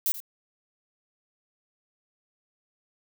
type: noise with echo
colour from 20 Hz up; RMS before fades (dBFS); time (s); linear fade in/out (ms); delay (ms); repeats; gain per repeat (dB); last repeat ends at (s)
violet; -25; 0.06-0.12; 0; 82; 1; -14; 0.202
effects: none